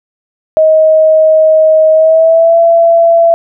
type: tone with pitch glide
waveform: sine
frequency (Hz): 630 to 671.3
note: D#5 to E5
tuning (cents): +21 to +31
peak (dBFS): -3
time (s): 0.57-3.34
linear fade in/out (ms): 0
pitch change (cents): +110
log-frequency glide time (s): 1.92-2.58
effects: none